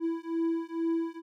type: beating tone pair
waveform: triangle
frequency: 329.6 / 331.8 Hz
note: E4 / E4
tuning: 0 / +11 cents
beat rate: 2.2 Hz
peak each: -29 dBFS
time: 0-1.22 s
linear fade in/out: 50 ms
effects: none